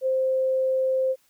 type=tone; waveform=sine; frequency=523.3 Hz; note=C5; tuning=in tune; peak=-20 dBFS; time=0.01-1.16 s; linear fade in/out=50 ms; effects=white hiss -64 dBFS RMS until 1.29 s